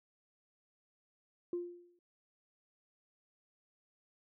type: tone with exponential decay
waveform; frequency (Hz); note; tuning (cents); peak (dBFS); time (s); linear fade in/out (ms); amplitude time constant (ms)
sine; 350; F4; +4; -31; 1.53-1.99; 2; 98
effects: tanh soft clip ceiling -29 dBFS